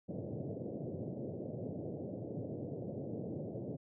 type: band-pass noise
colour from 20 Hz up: pink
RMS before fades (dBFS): -42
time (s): 0.08-3.77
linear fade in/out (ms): 20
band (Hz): 100 to 610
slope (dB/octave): 48
effects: none